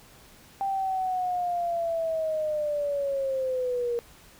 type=linear sweep; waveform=sine; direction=down; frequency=789 to 470 Hz; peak=-25 dBFS; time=0.61-3.99 s; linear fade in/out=0 ms; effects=pink hiss -53 dBFS RMS until 4.39 s